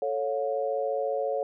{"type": "chord", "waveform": "sine", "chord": "A augmented", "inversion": "none", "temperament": "equal with one note detuned", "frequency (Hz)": [440, 554.4, 713.5], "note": ["A4", "C#5", "E#5"], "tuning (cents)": [0, 0, 37], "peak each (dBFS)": [-31, -28, -33], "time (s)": [0.02, 1.43], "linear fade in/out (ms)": 2, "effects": []}